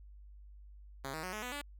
5% pulse tone with pitch steps, 136 / 158.04 / 183.65 / 213.4 / 248 / 288.2 Hz, C#3 / D#3 / F#3 / G#3 / B3 / D4, -33 / +27 / -13 / +47 / +7 / -33 cents, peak -28 dBFS, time 1.04-1.616 s, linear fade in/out 5 ms, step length 96 ms, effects added 50 Hz sine -51 dBFS peak until 1.79 s

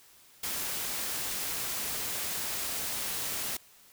white noise, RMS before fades -34 dBFS, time 0.43-3.57 s, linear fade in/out 5 ms, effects white hiss -58 dBFS RMS until 3.92 s

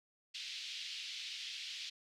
white band-pass noise, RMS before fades -45 dBFS, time 0.34-1.9 s, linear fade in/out 10 ms, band 2600 to 4400 Hz, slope 24 dB/octave, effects none

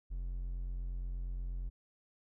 triangle tone, 44.23 Hz, F1, 23 cents sharp, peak -34 dBFS, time 0.1-1.7 s, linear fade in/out 20 ms, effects none

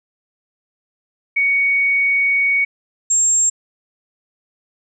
sine tone pair in turn, 2235 / 7500 Hz, C#7 / A#8, +14 / +10 cents, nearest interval octave + major sixth, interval 2096 cents, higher second, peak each -13 / -12 dBFS, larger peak second, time 1.36-2.65 / 3.1-3.5 s, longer first, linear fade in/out 10 ms, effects none

